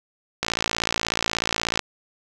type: click train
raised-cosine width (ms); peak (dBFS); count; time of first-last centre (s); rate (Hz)
0.2; -4; 78; 0.43-1.793; 56.5
effects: none